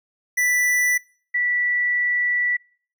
square / sine tone pair in turn, 1975.5 / 1958.5 Hz, B6 / B6, 0 / -15 cents, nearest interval unison, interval 15 cents, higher first, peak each -18 dBFS, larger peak neither, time 0.37-0.98 / 1.34-2.57 s, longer second, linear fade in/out 10 ms, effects noise-tail reverb RT60 0.5 s tail -25 dB re dry

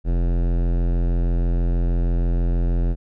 sine tone with hard clipping, 43.13 Hz, F1, 21 cents flat, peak -19 dBFS, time 0.04-2.96 s, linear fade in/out 50 ms, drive 18 dB, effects none

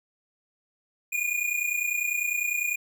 square tone pair together, 2423 / 2453 Hz, D#7 / D#7, -47 / -25 cents, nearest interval unison, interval 22 cents, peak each -29 / -29 dBFS, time 1.12-2.76 s, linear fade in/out 10 ms, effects none

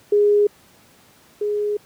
sine tone pair in turn, 412.9 / 416 Hz, G#4 / G#4, -10 / +3 cents, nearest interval unison, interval 13 cents, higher second, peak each -12 / -19 dBFS, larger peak first, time 0.12-0.47 / 1.41-1.77 s, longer second, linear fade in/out 5 ms, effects pink hiss -52 dBFS RMS until 1.85 s + high-pass 100 Hz 12 dB/octave

